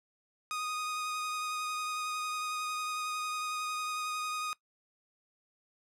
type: tone with vibrato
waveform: sawtooth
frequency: 1242 Hz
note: D#6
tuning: 3 cents flat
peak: -30 dBFS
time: 0.51-4.53 s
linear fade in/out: 0 ms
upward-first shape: sine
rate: 11 Hz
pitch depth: 12 cents each way
effects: noise-tail reverb RT60 0.1 s tail -20 dB re dry + low-pass 11000 Hz 12 dB/octave